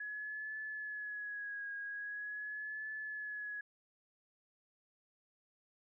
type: tone with vibrato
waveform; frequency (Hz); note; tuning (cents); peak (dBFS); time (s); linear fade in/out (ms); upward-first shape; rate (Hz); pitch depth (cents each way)
sine; 1685; G#6; +25; -40; 0-3.61; 5; triangle; 0.43; 50
effects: none